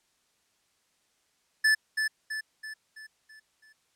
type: tone with echo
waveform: square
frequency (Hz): 1745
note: A6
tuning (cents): -15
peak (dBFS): -20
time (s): 1.64-1.75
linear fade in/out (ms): 10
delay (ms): 330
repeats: 6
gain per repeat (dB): -6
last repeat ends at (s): 3.73
effects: white hiss -71 dBFS RMS until 3.95 s + low-pass 9000 Hz 12 dB/octave